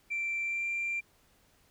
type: tone with pitch glide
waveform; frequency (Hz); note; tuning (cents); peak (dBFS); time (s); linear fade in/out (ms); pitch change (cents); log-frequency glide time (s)
sine; 2349 to 2369; D7 to D7; 0 to +14; -29; 0.1-1.01; 20; +14; 0.43-0.67
effects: tanh soft clip ceiling -27 dBFS + pink hiss -66 dBFS RMS until 1.7 s